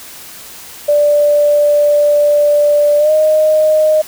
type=tone with pitch glide; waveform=sine; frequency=587.3 to 619 Hz; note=D5 to D#5; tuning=0 to -9 cents; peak=-7 dBFS; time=0.88-4.02 s; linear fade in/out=10 ms; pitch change=+91 cents; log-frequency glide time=2.98-3.11 s; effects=white hiss -33 dBFS RMS until 4.07 s